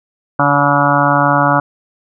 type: harmonic tone with a mistuned harmonic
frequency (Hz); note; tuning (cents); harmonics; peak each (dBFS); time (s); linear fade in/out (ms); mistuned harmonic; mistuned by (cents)
143.3; D3; -42; 1 / 2 / 4 / 5 / 6 / 7 / 8 / 9 / 10; -18 / -18 / -18 / -18 / -18 / -18 / -18 / -18 / -18; 0.39-1.6; 5; 7; -32
effects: none